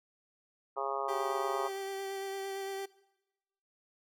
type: harmonic tone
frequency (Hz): 136.9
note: C#3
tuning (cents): -21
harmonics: 3 / 4 / 5 / 6 / 7 / 8 / 9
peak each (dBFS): -40 / -40 / -40 / -40 / -40 / -40 / -40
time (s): 0.76-1.69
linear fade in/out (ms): 20
type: tone with vibrato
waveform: 30% pulse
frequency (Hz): 390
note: G4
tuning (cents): -9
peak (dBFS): -34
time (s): 1.08-2.86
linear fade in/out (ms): 10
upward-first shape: sine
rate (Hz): 8.8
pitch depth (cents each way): 15
effects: noise-tail reverb RT60 1.0 s tail -21 dB re dry